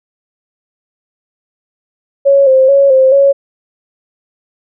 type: tone with vibrato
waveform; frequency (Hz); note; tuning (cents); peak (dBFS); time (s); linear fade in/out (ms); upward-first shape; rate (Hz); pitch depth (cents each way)
sine; 540; C#5; -45; -4; 2.25-3.33; 20; square; 2.3; 47
effects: none